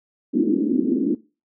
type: band-pass noise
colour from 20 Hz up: pink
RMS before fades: -20 dBFS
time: 0.33-1.15 s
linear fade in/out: 10 ms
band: 230 to 350 Hz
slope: 48 dB/octave
effects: noise-tail reverb RT60 0.3 s tail -20 dB re dry